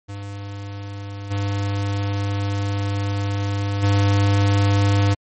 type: tone with level steps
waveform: square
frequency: 100.3 Hz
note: G2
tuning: 40 cents sharp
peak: -30 / -21 / -15 dBFS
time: 0.08-5.15 s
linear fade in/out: 20 ms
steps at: 1.3 / 3.82 s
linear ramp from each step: 20 ms
effects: MP3 32 kbps